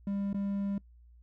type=tone with dropouts; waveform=triangle; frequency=199.3 Hz; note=G3; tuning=29 cents sharp; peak=-28 dBFS; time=0.07-0.78 s; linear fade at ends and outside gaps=2 ms; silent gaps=0.33-0.344 s; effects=noise-tail reverb RT60 0.1 s tail -22 dB re dry + added 59 Hz sine -54 dBFS peak until 1.22 s